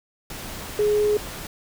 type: tone in noise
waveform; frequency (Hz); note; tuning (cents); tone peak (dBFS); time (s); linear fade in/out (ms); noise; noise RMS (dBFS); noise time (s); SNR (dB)
sine; 418.9; G#4; +15; -17; 0.79-1.17; 2; pink; -35; 0.3-1.47; +15
effects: none